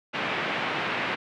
white band-pass noise, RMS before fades -29 dBFS, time 0.13-1.16 s, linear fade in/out 20 ms, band 130 to 2700 Hz, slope 24 dB/octave, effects none

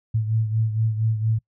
sine beating tone pair, 110 / 114.3 Hz, A2 / A#2, 0 / -34 cents, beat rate 4.3 Hz, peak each -20 / -27 dBFS, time 0.14-1.39 s, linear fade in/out 10 ms, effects noise-tail reverb RT60 0.1 s tail -25 dB re dry

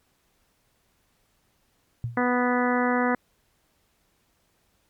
sine tone with exponential decay, 118.4 Hz, A#2, 27 cents sharp, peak -23 dBFS, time 2.04-2.28 s, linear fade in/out 0 ms, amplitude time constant 52 ms
harmonic tone, 246.9 Hz, B3, in tune, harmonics 1 / 2 / 3 / 4 / 5 / 6 / 7 / 8, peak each -24 / -27 / -29 / -30 / -31 / -32 / -32 / -33 dBFS, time 2.17-3.15 s, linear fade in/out 2 ms
effects pink hiss -68 dBFS RMS until 4.89 s + MP3 96 kbps

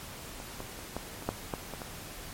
clicks, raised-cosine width 1 ms, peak -29 / -23 / -29 / -19 / -29 / -14 / -17 / -23 / -24 dBFS, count 9, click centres 0.401 / 0.604 / 0.79 / 0.966 / 1.224 / 1.29 / 1.538 / 1.737 / 1.818 s, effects pink hiss -44 dBFS RMS until 2.33 s + MP3 64 kbps

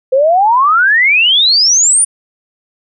sine exponential sweep, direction up, 506 to 9680 Hz, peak -6 dBFS, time 0.12-2.05 s, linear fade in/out 10 ms, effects none

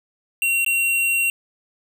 square tone with dropouts, 2744 Hz, F7, 31 cents flat, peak -18 dBFS, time 0.42-1.3 s, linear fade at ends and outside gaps 1 ms, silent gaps 0.647-0.663 s, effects none

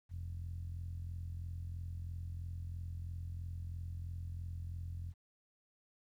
10% pulse tone with low-pass filter, 43.03 Hz, F1, 25 cents flat, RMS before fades -43 dBFS, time 0.09-5.14 s, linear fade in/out 50 ms, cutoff 94 Hz, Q 4.1, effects 12-bit

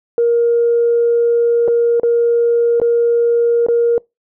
sine tone with dropouts, 470.3 Hz, A#4, 15 cents sharp, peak -9 dBFS, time 0.18-3.98 s, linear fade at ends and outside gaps 1 ms, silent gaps 1.678-1.682 / 1.998-2.033 / 2.8-2.816 / 3.665-3.685 s, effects noise-tail reverb RT60 0.2 s tail -26 dB re dry + tanh soft clip ceiling -5 dBFS

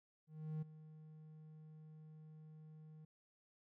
triangle tone with ADSR envelope, 155.56 Hz, D#3, in tune, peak -37 dBFS, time 0.27-3.05 s, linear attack 350 ms, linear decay 12 ms, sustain -16 dB, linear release 5 ms, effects none

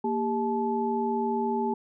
sine tone cluster, 232.7 / 398.7 / 866 Hz, A#3 / G4 / A5, -3 / +29 / -28 cents, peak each -29 dBFS, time 0.04-1.74 s, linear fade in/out 5 ms, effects none

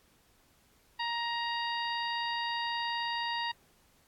harmonic tone, 939 Hz, A#5, 12 cents sharp, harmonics 1 / 2 / 3 / 4 / 5, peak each -34 / -37 / -40 / -41 / -42 dBFS, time 0.99-3.52 s, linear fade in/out 10 ms, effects pink hiss -66 dBFS RMS until 4.07 s + AAC 64 kbps

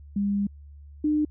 sine tone pair in turn, 201.4 / 301.8 Hz, G3 / D4, +47 / +47 cents, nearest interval perfect fifth, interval 700 cents, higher second, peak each -22 / -20 dBFS, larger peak second, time 0.16-0.47 / 1.04-1.25 s, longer first, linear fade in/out 5 ms, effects added 72 Hz sine -43 dBFS peak until 1.3 s

